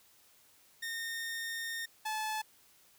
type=tone pair in turn; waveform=sawtooth; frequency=1834 / 865.5 Hz; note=A#6 / A5; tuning=-29 / -29 cents; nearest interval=octave + minor second; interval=1300 cents; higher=first; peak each=-33 / -30 dBFS; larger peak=second; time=0.82-1.86 / 2.05-2.42 s; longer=first; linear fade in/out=10 ms; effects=white hiss -64 dBFS RMS until 2.98 s